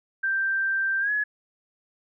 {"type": "tone with pitch glide", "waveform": "sine", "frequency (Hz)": [1570, 1692.4], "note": ["G6", "G#6"], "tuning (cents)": [2, 32], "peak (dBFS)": -22, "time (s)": [0.23, 1.24], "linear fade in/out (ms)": 10, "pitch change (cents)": 130, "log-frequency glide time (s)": [1, 1.11], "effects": []}